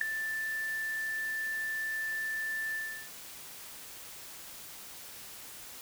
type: tone with ADSR envelope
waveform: sine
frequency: 1765 Hz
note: A6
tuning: 5 cents sharp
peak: -20 dBFS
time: 0.01-3.1 s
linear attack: 4 ms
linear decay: 3 ms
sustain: -12 dB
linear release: 360 ms
effects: white hiss -47 dBFS RMS until 5.81 s